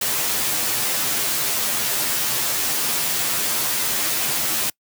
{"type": "noise with comb filter", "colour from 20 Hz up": "white", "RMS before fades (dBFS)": -22, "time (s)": [0.01, 4.7], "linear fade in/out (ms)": 5, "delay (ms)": 11, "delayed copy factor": -0.85, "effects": ["noise-tail reverb RT60 0.1 s tail -26 dB re dry", "high-pass 80 Hz 12 dB/octave"]}